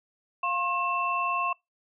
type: tone cluster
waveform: sine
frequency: 699 / 1072 / 2669 Hz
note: F5 / C6 / E7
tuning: +1 / +42 / +21 cents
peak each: -34 / -26 / -32 dBFS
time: 0.43-1.53 s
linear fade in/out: 5 ms
effects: noise-tail reverb RT60 0.2 s tail -26 dB re dry